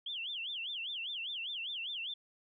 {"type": "tone with vibrato", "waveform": "sine", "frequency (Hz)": 3100, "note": "G7", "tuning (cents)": -20, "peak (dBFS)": -37, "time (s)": [0.06, 2.14], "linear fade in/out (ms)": 5, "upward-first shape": "sine", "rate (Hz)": 5, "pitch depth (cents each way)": 260, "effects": []}